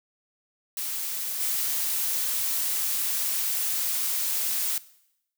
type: noise with level steps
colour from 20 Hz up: blue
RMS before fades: -31 / -27 dBFS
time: 0.77-4.78 s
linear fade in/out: 2 ms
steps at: 1.39 s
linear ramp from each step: 20 ms
effects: noise-tail reverb RT60 0.8 s tail -19 dB re dry